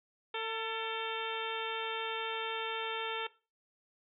harmonic tone with a mistuned harmonic, 449 Hz, A4, 35 cents sharp, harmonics 1 / 2 / 3 / 4 / 5 / 6 / 7 / 8, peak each -39 / -40 / -42 / -45 / -45 / -45 / -44 / -45 dBFS, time 0.34-3.27 s, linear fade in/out 5 ms, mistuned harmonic 4, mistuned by -42 cents, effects noise-tail reverb RT60 0.3 s tail -17 dB re dry

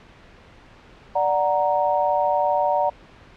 sine chord, D augmented, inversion none, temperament equal, 587.3 / 740 / 932.3 Hz, D5 / F#5 / A#5, 0 / 0 / 0 cents, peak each -22 dBFS, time 1.15-2.9 s, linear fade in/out 10 ms, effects pink hiss -48 dBFS RMS until 3.36 s + low-pass 3000 Hz 12 dB/octave

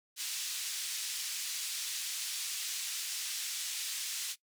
white band-pass noise, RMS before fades -38 dBFS, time 0.16-4.36 s, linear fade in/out 50 ms, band 2800 to 7900 Hz, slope 12 dB/octave, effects noise-tail reverb RT60 0.1 s tail -19 dB re dry

